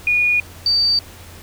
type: tone pair in turn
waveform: sine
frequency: 2448 / 4621 Hz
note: D#7 / D8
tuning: -29 / -29 cents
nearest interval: major seventh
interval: 1100 cents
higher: second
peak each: -13 dBFS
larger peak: neither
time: 0.07-0.4 / 0.66-0.99 s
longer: neither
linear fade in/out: 2 ms
effects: added 87 Hz sine -40 dBFS peak until 1.42 s + pink hiss -41 dBFS RMS until 1.42 s